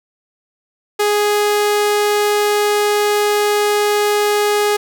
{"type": "tone", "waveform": "sawtooth", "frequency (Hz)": 415.3, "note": "G#4", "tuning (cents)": 0, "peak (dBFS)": -9, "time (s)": [0.99, 4.77], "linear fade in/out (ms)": 10, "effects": []}